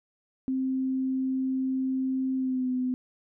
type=tone with pitch glide; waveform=sine; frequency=262.2 to 253.7 Hz; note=C4 to B3; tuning=+4 to +47 cents; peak=-25 dBFS; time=0.48-2.94 s; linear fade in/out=0 ms; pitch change=-57 cents; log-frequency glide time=2.36-2.7 s; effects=none